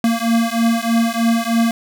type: beating tone pair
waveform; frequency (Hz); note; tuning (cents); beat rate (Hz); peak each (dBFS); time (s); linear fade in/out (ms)
square; 228.7 / 231.9; A#3 / A#3; -33 / -9; 3.2; -18 / -18; 0.04-1.71; 2
effects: none